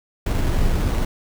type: noise with sample-and-hold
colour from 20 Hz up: brown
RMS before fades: -19 dBFS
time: 0.26-1.05 s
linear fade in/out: 5 ms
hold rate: 4900 Hz
effects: none